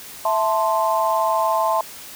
sine chord, A minor, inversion second, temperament equal, 659.3 / 880 / 1046.5 Hz, E5 / A5 / C6, 0 / 0 / 0 cents, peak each -21 dBFS, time 0.25-1.81 s, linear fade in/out 2 ms, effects white hiss -38 dBFS RMS until 2.15 s

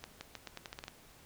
accelerating click train, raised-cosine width 0.2 ms, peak -25 dBFS, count 10, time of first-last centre 0.04-0.881 s, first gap 170 ms, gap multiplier 0.84, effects pink hiss -59 dBFS RMS until 1.25 s

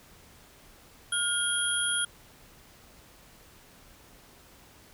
sine tone cluster, 1428 / 3261 / 9970 Hz, F6 / G#7 / D#9, +38 / -32 / +2 cents, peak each -30 dBFS, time 1.12-2.05 s, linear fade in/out 5 ms, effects pink hiss -55 dBFS RMS until 4.93 s

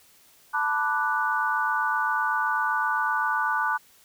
sine chord, B minor seventh, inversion third, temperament equal, 880 / 987.8 / 1174.7 / 1480 Hz, A5 / B5 / D6 / F#6, 0 / 0 / 0 / 0 cents, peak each -28 / -31 / -28 / -26 dBFS, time 0.53-3.78 s, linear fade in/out 20 ms, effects white hiss -57 dBFS RMS until 4.04 s

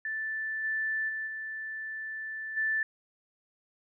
sine tone with level steps, 1760 Hz, A6, in tune, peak -31 / -28 / -32 / -35 / -26 dBFS, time 0.05-2.83 s, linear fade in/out 2 ms, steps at 0.63 / 1.08 / 1.26 / 2.56 s, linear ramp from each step 20 ms, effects none

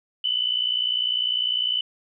sine tone pair together, 2960 / 3020 Hz, F#7 / F#7, 0 / +35 cents, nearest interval unison, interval 35 cents, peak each -24 dBFS, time 0.24-1.81 s, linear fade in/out 5 ms, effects none

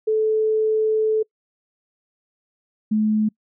sine tone pair in turn, 435.5 / 214.8 Hz, A4 / A3, -18 / -41 cents, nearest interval octave, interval 1223 cents, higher first, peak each -16 dBFS, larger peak neither, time 0.07-1.23 / 2.91-3.29 s, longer first, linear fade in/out 10 ms, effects noise-tail reverb RT60 0.1 s tail -26 dB re dry

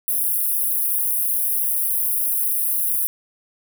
white high-pass noise, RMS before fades -21 dBFS, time 0.08-3.07 s, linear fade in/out 0 ms, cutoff 9600 Hz, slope 96 dB/octave, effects none

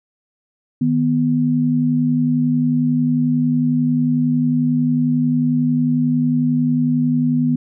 sine tone pair together, 155.1 / 246.2 Hz, D#3 / B3, -5 / -5 cents, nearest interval minor sixth, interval 800 cents, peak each -19 / -15 dBFS, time 0.81-7.56 s, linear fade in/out 5 ms, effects none

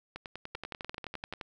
two click trains, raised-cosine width 0.3 ms, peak -24 / -22 dBFS, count 13 / 11, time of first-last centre 0.16-1.336 / 0.55-1.412 s, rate 10.2 / 11.6 Hz, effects none

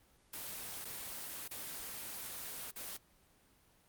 white noise with dropouts, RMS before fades -44 dBFS, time 0.33-2.97 s, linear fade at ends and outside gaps 5 ms, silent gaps 0.847-0.851 / 1.479-1.509 / 2.71-2.759 s, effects pink hiss -68 dBFS RMS until 3.88 s + Opus 24 kbps

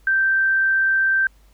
sine tone, 1564 Hz, G6, 4 cents flat, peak -15 dBFS, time 0.07-1.27 s, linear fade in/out 2 ms, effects added 50 Hz sine -50 dBFS peak until 1.53 s + pink hiss -60 dBFS RMS until 1.53 s

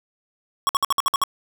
square tone bursts, 1108.7 Hz, C#6, in tune, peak -17 dBFS, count 8, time 0.67-1.237 s, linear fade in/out 0 ms, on 21 ms, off 57 ms, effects none

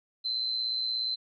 sine tone with amplitude modulation, 4074 Hz, C8, 47 cents flat, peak -25 dBFS, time 0.24-1.16 s, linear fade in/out 20 ms, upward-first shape sine, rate 117 Hz, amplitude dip 65%, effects none

